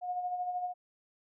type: tone with tremolo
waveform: sine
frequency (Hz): 721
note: F#5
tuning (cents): -45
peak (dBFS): -30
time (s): 0.01-0.74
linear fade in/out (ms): 50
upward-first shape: sine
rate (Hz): 13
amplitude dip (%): 50
effects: none